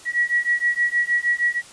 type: beating tone pair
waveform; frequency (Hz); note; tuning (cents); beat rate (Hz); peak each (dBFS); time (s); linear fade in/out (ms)
sine; 1921 / 1927.4; B6 / B6; -48 / -43; 6.4; -21; 0.05-1.62; 50
effects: white hiss -44 dBFS RMS until 1.72 s + resampled to 22050 Hz